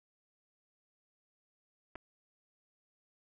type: clicks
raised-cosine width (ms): 0.5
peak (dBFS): -30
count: 2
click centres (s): 1.955 / 1.958
effects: none